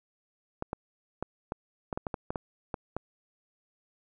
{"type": "clicks", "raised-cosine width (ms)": 1, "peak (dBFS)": -18, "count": 12, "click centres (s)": [0.624, 0.731, 1.226, 1.521, 1.928, 1.975, 2.068, 2.142, 2.305, 2.358, 2.742, 2.966], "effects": []}